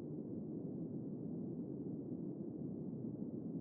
white band-pass noise, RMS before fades -45 dBFS, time 0-3.6 s, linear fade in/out 0 ms, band 140 to 320 Hz, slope 24 dB/octave, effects none

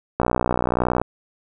click train, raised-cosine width 1 ms, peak -5 dBFS, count 51, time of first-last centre 0.2-1.016 s, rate 61.3 Hz, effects none

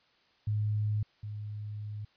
sine tone pair in turn, 105.7 / 105.03 Hz, G#2 / G#2, +31 / +20 cents, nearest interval unison, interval 11 cents, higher first, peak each -27 / -36 dBFS, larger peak first, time 0.47-1.03 / 1.23-2.05 s, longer second, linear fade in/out 5 ms, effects white hiss -67 dBFS RMS until 2.16 s + resampled to 11025 Hz

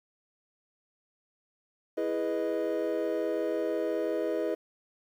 triangle chord, E major seventh, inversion none, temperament equal, 329.6 / 415.3 / 493.9 / 622.3 Hz, E4 / G#4 / B4 / D#5, 0 / 0 / 0 / 0 cents, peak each -31 dBFS, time 1.97-4.55 s, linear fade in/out 10 ms, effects tanh soft clip ceiling -17 dBFS + 10-bit

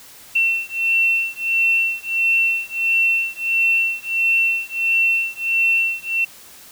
sine beating tone pair, 2701 / 2702.5 Hz, E7 / E7, +42 / +42 cents, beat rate 1.5 Hz, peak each -19 / -19 dBFS, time 0.35-6.25 s, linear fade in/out 10 ms, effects white hiss -43 dBFS RMS until 6.71 s

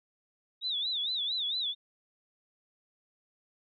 sine tone with vibrato, 3685 Hz, A#7, 21 cents flat, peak -29 dBFS, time 0.61-1.75 s, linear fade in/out 50 ms, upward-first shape sine, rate 4.4 Hz, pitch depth 160 cents each way, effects MP3 64 kbps

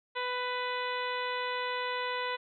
harmonic tone, 497 Hz, B4, 11 cents sharp, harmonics 1 / 2 / 3 / 4 / 5 / 6 / 7 / 8, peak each -37 / -35 / -40 / -39 / -43 / -45 / -44 / -46 dBFS, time 0.15-2.37 s, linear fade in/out 20 ms, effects none

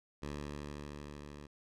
10% pulse tone with level ramp, 73 Hz, D2, 10 cents flat, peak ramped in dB -31 to -40 dBFS, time 0.22-1.47 s, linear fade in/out 10 ms, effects low-pass 8000 Hz 12 dB/octave

